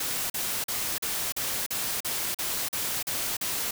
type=noise bursts; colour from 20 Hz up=white; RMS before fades=-30 dBFS; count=11; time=0-3.71 s; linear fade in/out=5 ms; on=300 ms; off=41 ms; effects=none